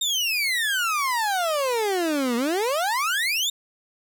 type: exponential two-way sweep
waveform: 30% pulse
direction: down then up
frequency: 3729 to 229.3 to 3729 Hz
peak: -19 dBFS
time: 0.01-3.5 s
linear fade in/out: 5 ms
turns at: 2.36 s
effects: none